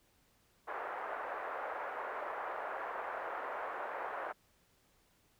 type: band-pass noise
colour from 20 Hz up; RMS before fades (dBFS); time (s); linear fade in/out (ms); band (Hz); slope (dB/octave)
pink; -41; 0.67-4.33; 20; 530 to 1600; 24
effects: pink hiss -71 dBFS RMS until 5.39 s